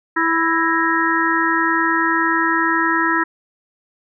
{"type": "harmonic tone with a mistuned harmonic", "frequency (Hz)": 329.6, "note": "E4", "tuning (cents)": 0, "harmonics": [1, 3, 4, 5, 6], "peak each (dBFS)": [-21, -21, -21, -21, -21], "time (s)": [0.16, 3.24], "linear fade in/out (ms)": 10, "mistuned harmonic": 6, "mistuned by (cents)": -97, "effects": []}